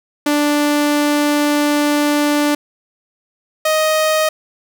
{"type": "tone pair in turn", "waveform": "sawtooth", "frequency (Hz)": [293.7, 624.9], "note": ["D4", "D#5"], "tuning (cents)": [0, 7], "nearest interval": "octave + minor second", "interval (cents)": 1307, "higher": "second", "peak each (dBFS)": -9, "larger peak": "neither", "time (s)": [[0.26, 2.55], [3.65, 4.29]], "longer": "first", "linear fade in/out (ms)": 5, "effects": []}